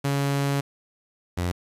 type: tone pair in turn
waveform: sawtooth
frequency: 140.2 / 88.55 Hz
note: C#3 / F2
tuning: +20 / +24 cents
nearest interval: minor sixth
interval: 796 cents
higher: first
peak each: -18 / -20 dBFS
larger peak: first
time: 0.04-0.61 / 1.37-1.52 s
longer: first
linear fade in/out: 10 ms
effects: resampled to 32000 Hz + 8-bit